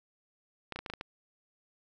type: clicks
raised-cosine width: 0.3 ms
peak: -22 dBFS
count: 7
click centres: 0.723 / 0.76 / 0.79 / 0.862 / 0.9 / 0.937 / 1.011 s
effects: none